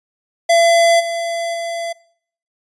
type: tone with level steps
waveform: square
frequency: 676 Hz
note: E5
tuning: 43 cents sharp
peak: -10 / -20 / -22 dBFS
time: 0.49-1.93 s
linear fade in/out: 10 ms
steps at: 0.99 / 1.53 s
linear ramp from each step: 20 ms
effects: noise-tail reverb RT60 0.6 s tail -22 dB re dry + resampled to 22050 Hz